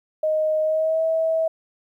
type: tone with pitch glide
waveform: sine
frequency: 622.3 to 646.9 Hz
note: D#5 to E5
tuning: 0 to -33 cents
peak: -18 dBFS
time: 0.23-1.48 s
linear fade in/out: 5 ms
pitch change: +67 cents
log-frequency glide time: 0.62-1.03 s
effects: 10-bit

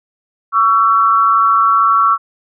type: tone pair together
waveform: sine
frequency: 1126 / 1339 Hz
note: C#6 / E6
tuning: +27 / +27 cents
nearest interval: minor third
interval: 300 cents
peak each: -11 dBFS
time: 0.52-2.18 s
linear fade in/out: 50 ms
effects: none

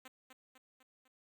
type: tone with echo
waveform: 5% pulse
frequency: 259.1 Hz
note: C4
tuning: 17 cents flat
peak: -38 dBFS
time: 0.05-0.08 s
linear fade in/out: 5 ms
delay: 250 ms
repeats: 4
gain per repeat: -5 dB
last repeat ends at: 1.08 s
effects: none

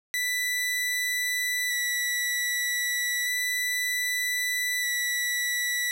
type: tone with vibrato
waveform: sawtooth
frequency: 1968 Hz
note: B6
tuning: 7 cents flat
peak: -22 dBFS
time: 0.14-5.91 s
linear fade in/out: 0 ms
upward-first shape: square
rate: 0.32 Hz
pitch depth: 10 cents each way
effects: none

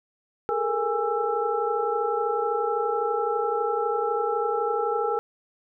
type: tone cluster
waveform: sine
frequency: 411.2 / 434.9 / 466.9 / 821 / 1328 Hz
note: G#4 / A4 / A#4 / G#5 / E6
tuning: -17 / -20 / +3 / -20 / +12 cents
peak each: -33 / -30 / -27 / -28 / -30 dBFS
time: 0.49-5.19 s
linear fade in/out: 0 ms
effects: none

